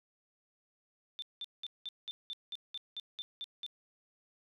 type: tone bursts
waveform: sine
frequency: 3558 Hz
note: A7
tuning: 19 cents sharp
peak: -38 dBFS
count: 12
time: 1.19-3.664 s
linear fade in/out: 0 ms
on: 32 ms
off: 190 ms
effects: none